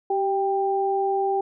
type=tone pair together; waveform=sine; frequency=388 / 790 Hz; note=G4 / G5; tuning=-18 / +13 cents; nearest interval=octave; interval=1231 cents; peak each=-23 dBFS; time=0.1-1.41 s; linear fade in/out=5 ms; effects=none